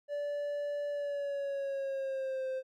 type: tone with pitch glide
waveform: triangle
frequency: 580 to 522.7 Hz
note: D5 to C5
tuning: -22 to -2 cents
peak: -31 dBFS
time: 0.08-2.63 s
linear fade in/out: 50 ms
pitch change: -180 cents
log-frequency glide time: 0.9-2.48 s
effects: none